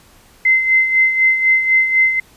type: tone with tremolo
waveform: sine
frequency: 2066 Hz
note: C7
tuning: 22 cents flat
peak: -8 dBFS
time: 0.45-2.2 s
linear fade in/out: 5 ms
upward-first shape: sine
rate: 4 Hz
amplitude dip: 60%
effects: pink hiss -48 dBFS RMS until 2.36 s + resampled to 32000 Hz